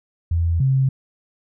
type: tone pair in turn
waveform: sine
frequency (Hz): 84 / 133.34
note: E2 / C3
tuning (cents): +33 / +33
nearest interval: minor sixth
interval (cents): 800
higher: second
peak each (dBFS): -16 / -14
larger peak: second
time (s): 0.31-0.6 / 0.6-0.89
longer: neither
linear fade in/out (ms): 5
effects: none